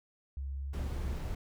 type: tone with pitch glide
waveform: sine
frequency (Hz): 68.3 to 69.74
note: C#2 to C#2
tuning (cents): -25 to +11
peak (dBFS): -35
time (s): 0.37-1.17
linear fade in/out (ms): 0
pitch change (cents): +36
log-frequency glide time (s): 0.56-0.75
type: noise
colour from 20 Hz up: brown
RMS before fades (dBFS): -38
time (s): 0.73-1.35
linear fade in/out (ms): 5
effects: none